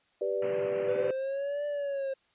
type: chord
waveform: sine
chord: G major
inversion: none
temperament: equal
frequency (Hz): 392 / 493.9 / 587.3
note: G4 / B4 / D5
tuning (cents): 0 / 0 / 0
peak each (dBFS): -32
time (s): 0.21-1.11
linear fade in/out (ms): 5
type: band-pass noise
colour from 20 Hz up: pink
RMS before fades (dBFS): -43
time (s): 0.42-1.11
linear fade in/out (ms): 2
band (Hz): 110 to 2900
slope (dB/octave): 96
type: linear two-way sweep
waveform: triangle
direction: up then down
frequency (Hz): 493.9 to 587.3 to 533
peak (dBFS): -28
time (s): 0.88-2.14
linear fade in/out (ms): 10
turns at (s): 1.66
effects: white hiss -69 dBFS RMS until 2.34 s + resampled to 8000 Hz